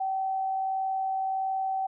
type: tone with amplitude modulation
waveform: sine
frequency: 767 Hz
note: G5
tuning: 38 cents flat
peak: -25 dBFS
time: 0-1.87 s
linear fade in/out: 10 ms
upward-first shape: sine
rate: 61.5 Hz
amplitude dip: 25%
effects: none